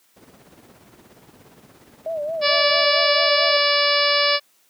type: noise with tremolo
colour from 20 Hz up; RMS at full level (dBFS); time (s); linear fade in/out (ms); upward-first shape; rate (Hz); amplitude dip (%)
brown; -38; 0.16-2.88; 10; sine; 17; 55
type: tone with vibrato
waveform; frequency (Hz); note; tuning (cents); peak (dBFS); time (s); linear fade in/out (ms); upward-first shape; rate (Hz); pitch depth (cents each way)
sine; 622.3; D#5; 0; -23; 2.06-3.57; 2; sine; 4.5; 110
type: harmonic tone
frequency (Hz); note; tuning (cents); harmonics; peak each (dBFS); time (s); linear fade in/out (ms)
578; D5; -28; 1 / 2 / 3 / 4 / 5 / 6 / 7 / 8 / 9; -22 / -24 / -25 / -24 / -25 / -28 / -26 / -25 / -24; 2.41-4.4; 50
effects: white hiss -60 dBFS RMS until 4.69 s + high-pass 200 Hz 12 dB/octave